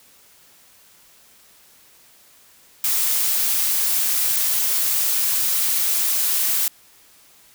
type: noise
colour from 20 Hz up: blue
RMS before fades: -20 dBFS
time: 2.84-6.68 s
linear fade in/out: 2 ms
effects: white hiss -52 dBFS RMS until 7.54 s

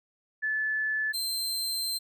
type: tone pair in turn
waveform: sine / sawtooth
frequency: 1735 / 4127 Hz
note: A6 / C8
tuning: -25 / -25 cents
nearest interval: octave + minor third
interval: 1500 cents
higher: second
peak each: -26 dBFS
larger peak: neither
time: 0.42-1.13 / 1.13-1.99 s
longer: second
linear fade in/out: 20 ms
effects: none

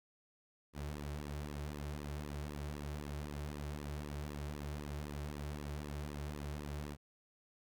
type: tone with flanger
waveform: sawtooth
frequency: 73.42 Hz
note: D2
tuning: in tune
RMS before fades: -43 dBFS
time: 0.73-6.97 s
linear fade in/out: 50 ms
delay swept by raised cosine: 1.3 to 4.2 ms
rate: 3.9 Hz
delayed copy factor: -0.8
effects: none

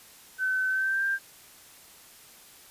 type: tone with pitch glide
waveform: sine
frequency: 1523 to 1585.8 Hz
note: F#6 to G6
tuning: +50 to +20 cents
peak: -24 dBFS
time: 0.38-1.19 s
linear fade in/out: 50 ms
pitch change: +70 cents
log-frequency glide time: 0.68-1.04 s
effects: white hiss -52 dBFS RMS until 2.7 s + resampled to 32000 Hz

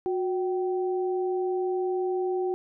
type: tone pair together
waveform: sine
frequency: 365.7 / 771.8 Hz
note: F#4 / G5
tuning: -20 / -27 cents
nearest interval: octave + minor second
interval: 1293 cents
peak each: -25 / -34 dBFS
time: 0.06-2.54 s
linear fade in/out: 0 ms
effects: none

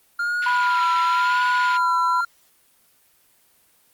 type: tone with vibrato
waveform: triangle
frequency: 1400 Hz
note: F6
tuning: 4 cents sharp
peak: -19 dBFS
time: 0.19-2.25 s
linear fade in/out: 5 ms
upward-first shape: sine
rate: 0.96 Hz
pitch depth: 58 cents each way
type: band-pass noise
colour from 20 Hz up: white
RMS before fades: -33 dBFS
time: 0.42-1.77 s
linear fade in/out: 5 ms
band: 1600 to 3400 Hz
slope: 24 dB/octave
type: tone with pitch glide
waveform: sine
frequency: 987.8 to 995.8 Hz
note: B5 to B5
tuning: 0 to +14 cents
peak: -19 dBFS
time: 0.46-2.21 s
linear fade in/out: 5 ms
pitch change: +14 cents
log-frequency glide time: 0.8-1.33 s
effects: white hiss -59 dBFS RMS until 3.93 s + Opus 24 kbps

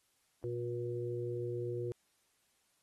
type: harmonic tone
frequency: 120 Hz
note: B2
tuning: 49 cents flat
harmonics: 1 / 3 / 4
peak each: -40 / -38 / -42 dBFS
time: 0.44-1.92 s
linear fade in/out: 0 ms
effects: white hiss -75 dBFS RMS until 2.82 s + AAC 32 kbps

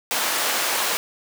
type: high-pass noise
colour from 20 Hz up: pink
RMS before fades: -23 dBFS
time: 0.11-0.97 s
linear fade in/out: 0 ms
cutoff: 650 Hz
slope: 12 dB/octave
effects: none

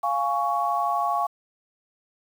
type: chord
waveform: sine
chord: Db major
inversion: first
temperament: equal with one note detuned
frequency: 698.5 / 830.6 / 1115.2 Hz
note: F5 / Ab5 / Db6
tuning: 0 / 0 / +10 cents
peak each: -26 / -27 / -25 dBFS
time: 0.03-1.27 s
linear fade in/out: 10 ms
effects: 8-bit

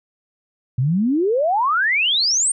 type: exponential sweep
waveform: sine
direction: up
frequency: 118.9 to 9080 Hz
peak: -15 dBFS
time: 0.78-2.52 s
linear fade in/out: 5 ms
effects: none

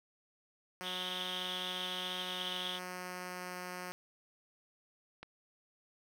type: tone with pitch glide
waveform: 5% pulse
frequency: 182.7 to 180.6 Hz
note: F#3 to F#3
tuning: -22 to -42 cents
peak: -30 dBFS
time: 0.81-3.92 s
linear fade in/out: 0 ms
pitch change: -20 cents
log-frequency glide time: 2.21-3.56 s
type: band-pass noise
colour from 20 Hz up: pink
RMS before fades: -41 dBFS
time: 0.82-2.8 s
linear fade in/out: 50 ms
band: 3000 to 3600 Hz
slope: 96 dB/octave
type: click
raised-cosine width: 0.3 ms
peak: -30 dBFS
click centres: 5.23 s
effects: none

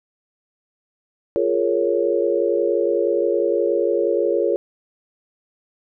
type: chord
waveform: sine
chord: Bb minor seventh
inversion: second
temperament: equal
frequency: 349.2 / 415.3 / 466.2 / 554.4 Hz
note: F4 / Ab4 / Bb4 / Db5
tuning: 0 / 0 / 0 / 0 cents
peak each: -22 dBFS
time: 1.36-4.56 s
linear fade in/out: 0 ms
effects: none

